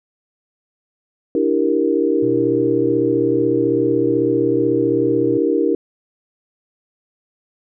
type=chord; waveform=sine; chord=E half-diminished seventh; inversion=third; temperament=equal; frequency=293.7 / 329.6 / 392 / 466.2 Hz; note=D4 / E4 / G4 / Bb4; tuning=0 / 0 / 0 / 0 cents; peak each=-20 / -19 / -20 / -19 dBFS; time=1.35-5.75 s; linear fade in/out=2 ms
type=tone; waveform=triangle; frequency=123.1 Hz; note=B2; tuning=5 cents flat; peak=-25 dBFS; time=2.22-5.38 s; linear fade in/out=10 ms
effects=none